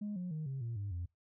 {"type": "tone with pitch steps", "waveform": "sine", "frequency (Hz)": [207.7, 179.77, 155.6, 134.68, 116.57, 100.89, 87.33], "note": ["G#3", "F#3", "D#3", "C#3", "A#2", "G#2", "F2"], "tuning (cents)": [0, -50, 0, -50, 0, -50, 0], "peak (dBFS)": -35, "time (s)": [0.01, 1.06], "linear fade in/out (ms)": 10, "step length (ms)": 150, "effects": ["noise-tail reverb RT60 0.2 s tail -26 dB re dry", "tanh soft clip ceiling -34 dBFS"]}